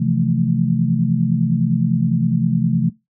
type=chord; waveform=sine; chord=F major seventh; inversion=second; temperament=equal; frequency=130.81 / 164.81 / 174.61 / 220 Hz; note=C3 / E3 / F3 / A3; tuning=0 / 0 / 0 / 0 cents; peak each=-20 dBFS; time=0-2.9 s; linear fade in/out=10 ms; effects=noise-tail reverb RT60 0.2 s tail -20 dB re dry